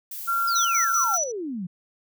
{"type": "noise", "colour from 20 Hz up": "violet", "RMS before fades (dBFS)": -35, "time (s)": [0.11, 1.18], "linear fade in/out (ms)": 5}
{"type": "tone with pitch glide", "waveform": "sine", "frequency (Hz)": [1375, 1362.4], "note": ["F6", "F6"], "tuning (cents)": [-27, -43], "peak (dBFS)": -21, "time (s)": [0.27, 1.17], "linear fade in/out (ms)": 20, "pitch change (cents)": -16, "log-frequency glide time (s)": [0.58, 0.84]}
{"type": "exponential sweep", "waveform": "sine", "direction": "down", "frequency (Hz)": [5180, 167.6], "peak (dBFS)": -28, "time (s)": [0.47, 1.67], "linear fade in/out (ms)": 10}
{"type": "tone with tremolo", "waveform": "sine", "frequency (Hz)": 5920, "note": "F#8", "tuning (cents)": 0, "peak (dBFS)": -22, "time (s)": [0.55, 1.32], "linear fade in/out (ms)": 10, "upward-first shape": "square", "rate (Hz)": 5.1, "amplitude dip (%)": 75}
{"effects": []}